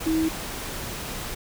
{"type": "tone in noise", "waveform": "sine", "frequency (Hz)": 320, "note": "D#4", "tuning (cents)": 49, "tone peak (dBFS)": -20, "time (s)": [0.06, 0.29], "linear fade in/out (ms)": 10, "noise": "pink", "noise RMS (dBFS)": -33, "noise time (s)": [0, 1.35], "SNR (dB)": 10, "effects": []}